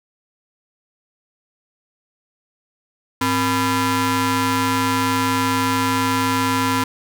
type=ring-modulated tone; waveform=sawtooth; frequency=366.3 Hz; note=F#4; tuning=17 cents flat; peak=-10 dBFS; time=3.21-6.84 s; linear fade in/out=5 ms; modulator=629 Hz; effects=none